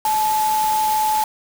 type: tone in noise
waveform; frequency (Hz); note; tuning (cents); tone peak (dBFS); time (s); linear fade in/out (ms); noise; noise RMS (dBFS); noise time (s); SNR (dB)
sine; 863; A5; -34; -16; 0.05-1.24; 2; white; -28; 0.05-1.24; +9
effects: none